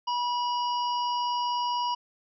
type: harmonic tone with a mistuned harmonic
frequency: 972 Hz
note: B5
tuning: 28 cents flat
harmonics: 1 / 3 / 5 / 6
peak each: -26 / -36 / -40 / -42 dBFS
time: 0.07-1.95 s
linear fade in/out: 10 ms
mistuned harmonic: 6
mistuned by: -90 cents
effects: none